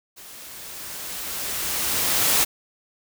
white noise with level ramp, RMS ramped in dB -43 to -18 dBFS, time 0.16-2.45 s, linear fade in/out 20 ms, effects none

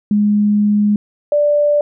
sine tone pair in turn, 207.7 / 587.5 Hz, G#3 / D5, 0 / +1 cents, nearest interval octave + tritone, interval 1801 cents, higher second, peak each -10 dBFS, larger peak neither, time 0.11-0.96 / 1.32-1.81 s, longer first, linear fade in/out 2 ms, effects none

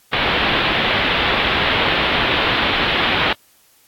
white low-pass noise, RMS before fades -18 dBFS, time 0.13-3.33 s, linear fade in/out 2 ms, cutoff 3600 Hz, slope 48 dB/octave, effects white hiss -54 dBFS RMS until 3.87 s + AAC 64 kbps

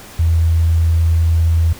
sine tone, 82.41 Hz, E2, in tune, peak -10 dBFS, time 0.19-1.73 s, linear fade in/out 5 ms, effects pink hiss -37 dBFS RMS until 1.79 s

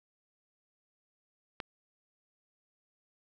click, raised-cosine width 0.3 ms, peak -20 dBFS, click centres 1.602 s, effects 10-bit

